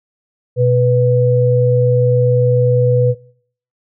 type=tone pair together; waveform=sine; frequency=123.47 / 493.9 Hz; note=B2 / B4; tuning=0 / 0 cents; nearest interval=2 octaves; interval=2400 cents; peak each=-12 dBFS; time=0.56-3.15 s; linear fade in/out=50 ms; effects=noise-tail reverb RT60 0.6 s tail -22 dB re dry